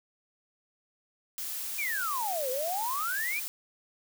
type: noise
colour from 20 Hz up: blue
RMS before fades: -36 dBFS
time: 1.38-3.48 s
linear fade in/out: 0 ms
type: exponential two-way sweep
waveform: sine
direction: down then up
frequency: 2476 to 493.9 to 2476 Hz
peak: -30 dBFS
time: 1.78-3.4 s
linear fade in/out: 10 ms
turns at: 2.5 s
effects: none